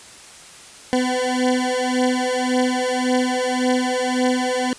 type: beating tone pair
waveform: 20% pulse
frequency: 251.5 / 253.3 Hz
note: B3 / B3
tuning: +32 / +44 cents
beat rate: 1.8 Hz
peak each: -16 / -16 dBFS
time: 0.93-4.73 s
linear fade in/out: 0 ms
effects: white hiss -42 dBFS RMS until 4.78 s + resampled to 22050 Hz